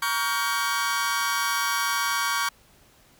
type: chord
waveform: sawtooth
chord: G half-diminished seventh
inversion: first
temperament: just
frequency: 940.8 / 1128.9 / 1411.2 / 1568 Hz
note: Bb5 / Db6 / F6 / G6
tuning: +16 / +31 / +18 / 0 cents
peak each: -27 / -23 / -27 / -26 dBFS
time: 0.02-2.49 s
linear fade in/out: 5 ms
effects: pink hiss -57 dBFS RMS until 3.19 s